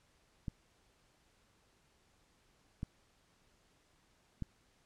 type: clicks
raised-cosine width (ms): 5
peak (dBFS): -26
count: 3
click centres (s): 0.482 / 2.831 / 4.423
effects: pink hiss -71 dBFS RMS until 4.85 s + low-pass 9000 Hz 12 dB/octave